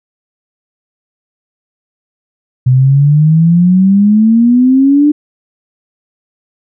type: exponential sweep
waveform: sine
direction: up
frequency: 125.2 to 300.3 Hz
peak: -4 dBFS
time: 2.66-5.12 s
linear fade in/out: 10 ms
effects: none